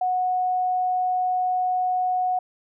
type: tone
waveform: sine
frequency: 734 Hz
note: F#5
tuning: 14 cents flat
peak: -20 dBFS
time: 0.01-2.39 s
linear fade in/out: 5 ms
effects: none